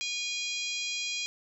harmonic tone, 816 Hz, G#5, 31 cents flat, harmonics 3 / 4 / 5 / 6 / 7 / 8 / 9, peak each -35 / -37 / -39 / -41 / -42 / -43 / -44 dBFS, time 0.01-1.26 s, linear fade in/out 0 ms, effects none

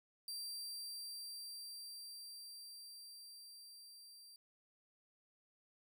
sawtooth tone with level ramp, 4708 Hz, D8, 3 cents sharp, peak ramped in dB -40 to -54 dBFS, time 0.28-4.36 s, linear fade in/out 2 ms, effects none

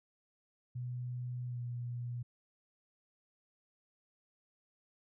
sine tone with pitch glide, 123.7 to 121.08 Hz, B2 to B2, +3 to -34 cents, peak -37 dBFS, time 0.75-2.23 s, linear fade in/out 10 ms, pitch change -37 cents, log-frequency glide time 1.46-1.6 s, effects none

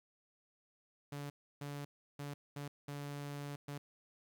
sawtooth tone bursts at uneven times, 143.6 Hz, D3, 39 cents flat, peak -38 dBFS, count 6, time 1.12-1.3 / 1.61-1.85 / 2.19-2.34 / 2.56-2.68 / 2.88-3.56 / 3.68-3.78 s, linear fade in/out 5 ms, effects 12-bit

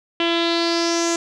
sawtooth tone with low-pass filter sweep, 337.2 Hz, E4, 39 cents sharp, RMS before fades -20 dBFS, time 0.2-1.16 s, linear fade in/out 2 ms, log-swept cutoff 3100 to 6900 Hz, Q 4.9, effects none

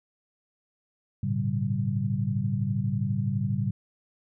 sine tone cluster, 105.4 / 117.6 / 140.5 / 193.2 Hz, G#2 / A#2 / C#3 / G3, +26 / +16 / +24 / -25 cents, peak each -30 dBFS, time 1.23-3.71 s, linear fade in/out 5 ms, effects none

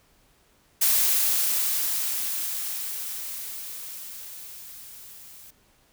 blue noise with level ramp, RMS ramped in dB -20 to -47 dBFS, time 0.81-5.51 s, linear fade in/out 10 ms, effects pink hiss -62 dBFS RMS until 5.92 s

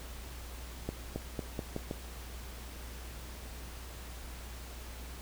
accelerating click train, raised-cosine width 2 ms, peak -21 dBFS, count 6, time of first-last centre 0.89-1.911 s, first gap 270 ms, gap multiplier 0.86, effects added 60 Hz sine -44 dBFS peak until 5.21 s + pink hiss -49 dBFS RMS until 5.21 s

